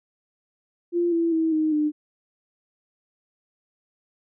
sine tone with pitch steps, 346.1 / 334.3 / 322.9 / 311.9 / 301.3 Hz, F4 / E4 / E4 / D#4 / D4, -16 / +24 / -36 / +4 / +44 cents, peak -19 dBFS, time 0.92-1.92 s, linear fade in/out 50 ms, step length 200 ms, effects none

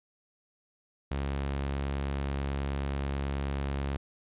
sawtooth tone, 69.3 Hz, C#2, in tune, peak -26 dBFS, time 1.11-3.97 s, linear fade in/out 5 ms, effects resampled to 8000 Hz

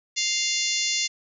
harmonic tone with a mistuned harmonic, 698 Hz, F5, 1 cent flat, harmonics 3 / 4 / 5 / 6 / 7 / 8 / 9 / 10, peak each -31 / -31 / -31 / -31 / -31 / -31 / -31 / -31 dBFS, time 0.16-1.08 s, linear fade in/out 20 ms, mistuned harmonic 6, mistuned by +22 cents, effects none

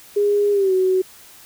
sine tone with pitch glide, 410 to 373.8 Hz, G#4 to F#4, -22 to +18 cents, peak -14 dBFS, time 0.16-1.02 s, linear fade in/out 10 ms, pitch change -160 cents, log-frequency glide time 0.52-0.73 s, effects white hiss -45 dBFS RMS until 1.45 s

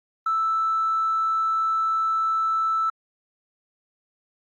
triangle tone with tanh clipping, 1318.5 Hz, E6, in tune, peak -20 dBFS, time 0.26-2.9 s, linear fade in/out 5 ms, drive 4 dB, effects AAC 64 kbps

